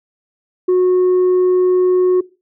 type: tone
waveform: sine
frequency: 365.5 Hz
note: F#4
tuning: 21 cents flat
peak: -7 dBFS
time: 0.68-2.21 s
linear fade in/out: 10 ms
effects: noise-tail reverb RT60 0.3 s tail -21 dB re dry + tanh soft clip ceiling -9 dBFS